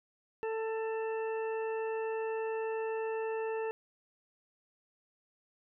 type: harmonic tone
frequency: 444.1 Hz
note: A4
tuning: 16 cents sharp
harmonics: 1 / 2 / 3 / 4 / 6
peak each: -33 / -41 / -51 / -47 / -49 dBFS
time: 0.43-3.71 s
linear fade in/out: 0 ms
effects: none